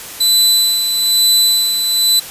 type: tone with tremolo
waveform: sawtooth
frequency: 4000 Hz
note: B7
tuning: 21 cents sharp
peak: -5 dBFS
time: 0.2-2.2 s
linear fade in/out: 10 ms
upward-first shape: sine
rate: 1.1 Hz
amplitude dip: 50%
effects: white hiss -30 dBFS RMS until 2.3 s + resampled to 32000 Hz